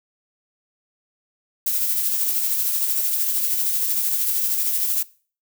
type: noise with tremolo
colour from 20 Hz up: violet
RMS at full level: -20 dBFS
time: 1.66-5.03 s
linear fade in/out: 5 ms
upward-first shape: triangle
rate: 13 Hz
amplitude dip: 40%
effects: noise-tail reverb RT60 0.4 s tail -20 dB re dry